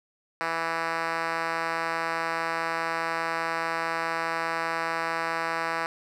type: tone with band-pass filter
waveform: 5% pulse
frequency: 164.81 Hz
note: E3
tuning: in tune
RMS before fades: -29 dBFS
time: 0.41-5.86 s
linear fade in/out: 0 ms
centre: 1300 Hz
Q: 0.66
effects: none